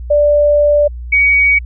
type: tone pair in turn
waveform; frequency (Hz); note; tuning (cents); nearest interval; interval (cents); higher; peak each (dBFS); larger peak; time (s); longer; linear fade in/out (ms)
sine; 587.3 / 2254; D5 / C#7; 0 / +28; octave + major seventh; 2328; second; -7; neither; 0.1-0.88 / 1.12-1.59; first; 10
effects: added 60 Hz sine -23 dBFS peak until 1.65 s